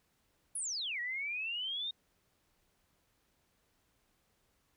sine exponential two-way sweep, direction down then up, 10960 to 1890 to 3731 Hz, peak -35 dBFS, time 0.55-1.91 s, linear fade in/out 5 ms, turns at 1 s, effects pink hiss -75 dBFS RMS until 4.76 s

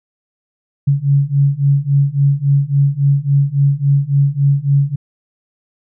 sine beating tone pair, 138.59 / 142.19 Hz, C#3 / C#3, 0 / +44 cents, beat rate 3.6 Hz, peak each -14 / -13 dBFS, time 0.87-4.96 s, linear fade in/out 10 ms, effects none

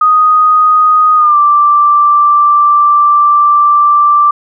sine tone with pitch glide, 1244.5 to 1174.7 Hz, D#6 to D6, 0 to 0 cents, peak -4 dBFS, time 0.01-4.31 s, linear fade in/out 5 ms, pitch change -100 cents, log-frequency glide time 1.16-1.37 s, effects none

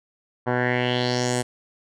10% pulse tone with low-pass filter sweep, 123.8 Hz, B2, 5 cents sharp, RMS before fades -23 dBFS, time 0.46-1.43 s, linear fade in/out 20 ms, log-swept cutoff 1200 to 9200 Hz, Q 3.7, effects none

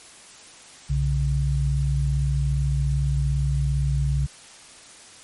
sine tone pair together, 62.23 / 139.7 Hz, B1 / C#3, +14 / +14 cents, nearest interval octave + major second, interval 1400 cents, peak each -22 dBFS, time 0.89-4.27 s, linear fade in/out 20 ms, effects white hiss -46 dBFS RMS until 5.23 s + MP3 48 kbps

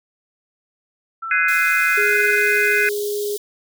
sine tone with pitch glide, 1336 to 1473.8 Hz, E6 to F#6, +23 to -7 cents, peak -25 dBFS, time 1.22-2.39 s, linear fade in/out 10 ms, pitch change +170 cents, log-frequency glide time 1.93-2.17 s
sine chord, Ab dominant seventh, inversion third, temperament just, 1495.1 / 1661.2 / 2077 / 2492 Hz, Gb6 / Ab6 / C7 / Eb7, +18 / 0 / -13 / +2 cents, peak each -19 / -22 / -21 / -21 dBFS, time 1.31-2.89 s, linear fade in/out 2 ms
white high-pass noise, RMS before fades -32 dBFS, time 1.48-3.38 s, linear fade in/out 5 ms, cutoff 3100 Hz, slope 96 dB/octave
sine tone, 413.5 Hz, G#4, 8 cents flat, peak -21 dBFS, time 1.97-3.37 s, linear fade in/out 10 ms
effects none

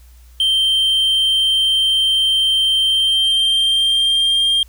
triangle tone with pitch glide, 3136 to 3200 Hz, G7 to G7, 0 to +35 cents, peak -11 dBFS, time 0.4-4.63 s, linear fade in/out 2 ms, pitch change +35 cents, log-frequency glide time 2.85-4.45 s, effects added 60 Hz sine -41 dBFS peak until 4.68 s + white hiss -54 dBFS RMS until 4.68 s

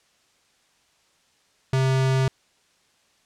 square tone, 132.2 Hz, C3, 18 cents sharp, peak -19 dBFS, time 1.73-2.28 s, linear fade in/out 2 ms, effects white hiss -63 dBFS RMS until 3.25 s + low-pass 7000 Hz 12 dB/octave

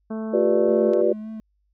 harmonic tone, 220 Hz, A3, in tune, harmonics 1 / 2 / 3 / 4 / 5 / 6 / 7, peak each -27 / -34 / -37 / -45 / -44 / -49 / -50 dBFS, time 0.1-1.02 s, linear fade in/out 10 ms
sine chord, G dominant seventh, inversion third, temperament just, 352.8 / 392 / 490 / 588 Hz, F4 / G4 / B4 / D5, +18 / 0 / -14 / +2 cents, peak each -22 dBFS, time 0.33-1.13 s, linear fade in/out 10 ms
triangle tone with vibrato, 217.3 Hz, A3, 21 cents flat, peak -29 dBFS, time 0.69-1.4 s, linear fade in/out 0 ms, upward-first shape sine, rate 3.6 Hz, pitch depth 27 cents each way
click, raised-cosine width 0.2 ms, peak -24 dBFS, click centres 0.935 s
effects added 50 Hz sine -65 dBFS peak until 1.73 s

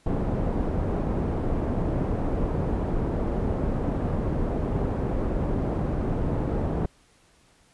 pink low-pass noise, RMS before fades -26 dBFS, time 0.06-6.86 s, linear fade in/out 5 ms, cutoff 590 Hz, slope 12 dB/octave, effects pink hiss -60 dBFS RMS until 7.73 s + resampled to 24000 Hz

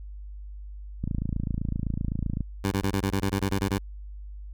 click train, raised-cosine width 5 ms, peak -16 dBFS, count 39, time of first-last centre 1.04-2.407 s, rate 27.8 Hz
15% pulse tone bursts, 98 Hz, G2, in tune, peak -17 dBFS, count 12, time 2.64-3.781 s, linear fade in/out 5 ms, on 74 ms, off 23 ms
effects added 50 Hz sine -37 dBFS peak until 4.53 s

